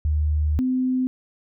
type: tone pair in turn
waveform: sine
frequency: 75.7 / 256.2 Hz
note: D#2 / C4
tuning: -47 / -36 cents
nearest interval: octave + major sixth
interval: 2111 cents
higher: second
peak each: -18 / -19 dBFS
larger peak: first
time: 0.05-0.59 / 0.59-1.07 s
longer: first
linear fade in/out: 0 ms
effects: none